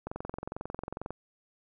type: click train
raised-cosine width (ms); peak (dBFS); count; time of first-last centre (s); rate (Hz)
1; -22; 24; 0.07-1.106; 22.2
effects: none